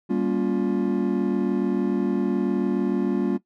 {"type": "chord", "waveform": "triangle", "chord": "G half-diminished seventh", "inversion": "none", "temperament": "just", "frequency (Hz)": [196, 235.2, 282.2, 352.8], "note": ["G3", "Bb3", "Db4", "F4"], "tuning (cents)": [0, 16, 31, 18], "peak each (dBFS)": -24, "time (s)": [0.09, 3.38], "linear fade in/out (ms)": 20, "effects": ["noise-tail reverb RT60 0.1 s tail -17 dB re dry"]}